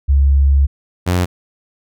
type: tone pair in turn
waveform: sine / sawtooth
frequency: 69.3 / 89.49 Hz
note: C#2 / F2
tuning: 0 / +43 cents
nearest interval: major third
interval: 443 cents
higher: second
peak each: -8 / -9 dBFS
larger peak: first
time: 0.08-0.67 / 1.06-1.26 s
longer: first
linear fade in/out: 20 ms
effects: none